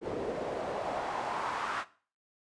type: noise with band-pass filter sweep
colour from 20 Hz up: pink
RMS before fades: -35 dBFS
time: 0.01-1.85 s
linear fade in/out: 50 ms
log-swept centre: 390 to 1300 Hz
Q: 2.1
effects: noise-tail reverb RT60 0.4 s tail -17 dB re dry + resampled to 22050 Hz